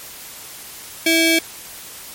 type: ring-modulated tone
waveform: sawtooth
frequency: 982 Hz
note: B5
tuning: 10 cents flat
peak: -6 dBFS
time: 1.06-1.39 s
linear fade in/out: 5 ms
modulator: 1310 Hz
effects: white hiss -36 dBFS RMS until 2.14 s + MP3 64 kbps